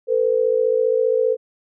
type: tone pair together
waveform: sine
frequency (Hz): 449.8 / 504.9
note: A4 / B4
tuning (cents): +38 / +38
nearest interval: major second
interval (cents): 200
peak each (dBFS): -18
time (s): 0.07-1.37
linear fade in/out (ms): 50
effects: none